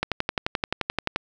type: click train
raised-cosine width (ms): 0.3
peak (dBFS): -7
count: 14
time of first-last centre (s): 0.03-1.16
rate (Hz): 11.5
effects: none